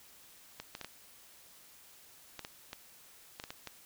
clicks, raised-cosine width 0.2 ms, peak -24 dBFS, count 11, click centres 0.6 / 0.751 / 0.813 / 0.846 / 2.393 / 2.449 / 2.731 / 3.399 / 3.439 / 3.505 / 3.673 s, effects white hiss -58 dBFS RMS until 3.85 s

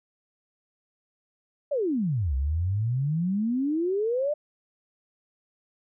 sine exponential two-way sweep, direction down then up, 612 to 64.1 to 612 Hz, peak -23 dBFS, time 1.71-4.34 s, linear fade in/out 10 ms, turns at 2.35 s, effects none

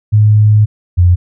sine tone pair in turn, 106.3 / 88.6 Hz, G#2 / F2, +41 / +25 cents, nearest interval minor third, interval 316 cents, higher first, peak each -4 dBFS, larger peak neither, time 0.12-0.66 / 0.97-1.16 s, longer first, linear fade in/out 20 ms, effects none

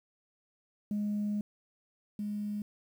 sine tone pair in turn, 207.7 / 207.7 Hz, G#3 / G#3, 0 / 0 cents, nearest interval unison, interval 0 cents, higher neither, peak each -28 / -32 dBFS, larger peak first, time 0.91-1.41 / 2.19-2.62 s, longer first, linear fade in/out 2 ms, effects tanh soft clip ceiling -27 dBFS + 10-bit

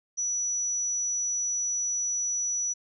sine tone, 5900 Hz, F#8, 6 cents flat, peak -26 dBFS, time 0.17-2.74 s, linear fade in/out 20 ms, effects none

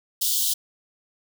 white high-pass noise, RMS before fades -23 dBFS, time 0.21-0.54 s, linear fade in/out 10 ms, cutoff 3000 Hz, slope 96 dB/octave, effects none

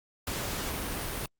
pink noise, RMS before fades -34 dBFS, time 0.27-1.26 s, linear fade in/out 2 ms, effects Opus 48 kbps

